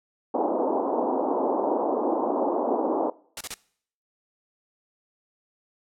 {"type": "band-pass noise", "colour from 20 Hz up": "pink", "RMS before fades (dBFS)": -25, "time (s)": [0.34, 3.1], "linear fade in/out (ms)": 5, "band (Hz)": [260, 970], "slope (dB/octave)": 48}
{"type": "noise bursts", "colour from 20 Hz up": "white", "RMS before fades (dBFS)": -32, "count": 3, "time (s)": [3.37, 3.541], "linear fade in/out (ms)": 2, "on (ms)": 37, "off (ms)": 30}
{"effects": ["noise-tail reverb RT60 0.6 s tail -22 dB re dry", "low-pass 10000 Hz 12 dB/octave"]}